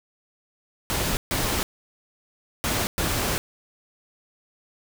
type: noise bursts at uneven times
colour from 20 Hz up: pink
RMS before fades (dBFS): -25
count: 4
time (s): 0.9-1.17 / 1.31-1.63 / 2.64-2.87 / 2.98-3.38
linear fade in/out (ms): 0
effects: none